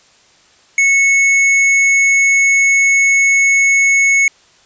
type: tone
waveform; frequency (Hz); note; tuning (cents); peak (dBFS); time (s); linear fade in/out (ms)
square; 2202; C#7; -12; -9; 0.78-4.28; 2
effects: white hiss -49 dBFS RMS until 4.65 s + resampled to 16000 Hz